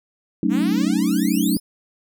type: chord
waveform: sine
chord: D# half-diminished seventh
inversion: first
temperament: equal with one note detuned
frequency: 188.34 / 220 / 277.2 / 311.1 Hz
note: F#3 / A3 / C#4 / D#4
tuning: +31 / 0 / 0 / 0 cents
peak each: -22 dBFS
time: 0.43-1.57 s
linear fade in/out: 2 ms
type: exponential sweep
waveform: 5% pulse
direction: up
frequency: 215.3 to 5380 Hz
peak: -20 dBFS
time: 0.49-1.6 s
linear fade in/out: 50 ms
effects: none